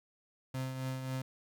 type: tone with tremolo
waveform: 35% pulse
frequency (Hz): 130.81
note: C3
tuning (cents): 0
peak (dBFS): -32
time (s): 0.54-1.22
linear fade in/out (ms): 5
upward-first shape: triangle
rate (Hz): 3.7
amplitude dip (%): 50
effects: 12-bit